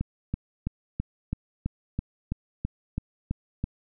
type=click train; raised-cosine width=5 ms; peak=-15 dBFS; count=12; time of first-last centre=0.01-3.64 s; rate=3.03 Hz; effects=none